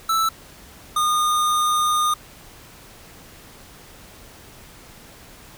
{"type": "tone pair in turn", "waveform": "square", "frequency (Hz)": [1318.5, 1221.8], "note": ["E6", "D#6"], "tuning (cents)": [0, -32], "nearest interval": "minor second", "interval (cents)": 132, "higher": "first", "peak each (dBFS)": -18, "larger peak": "neither", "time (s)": [[0.09, 0.29], [0.96, 2.14]], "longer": "second", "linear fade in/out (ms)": 5, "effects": ["pink hiss -45 dBFS RMS until 5.57 s"]}